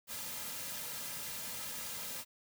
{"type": "noise with comb filter", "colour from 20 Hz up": "white", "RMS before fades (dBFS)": -42, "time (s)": [0.07, 2.25], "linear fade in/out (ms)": 50, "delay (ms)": 2.7, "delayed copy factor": -0.6, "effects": []}